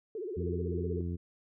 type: tone with vibrato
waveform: sine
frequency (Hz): 397.3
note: G4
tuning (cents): +23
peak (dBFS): -35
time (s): 0.15-1.01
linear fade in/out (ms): 2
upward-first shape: sine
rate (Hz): 16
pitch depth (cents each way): 230
type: harmonic tone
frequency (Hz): 86.8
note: F2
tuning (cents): -10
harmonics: 1 / 2 / 3 / 4 / 5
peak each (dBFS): -34 / -38 / -43 / -44 / -50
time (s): 0.36-1.17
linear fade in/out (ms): 20
effects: none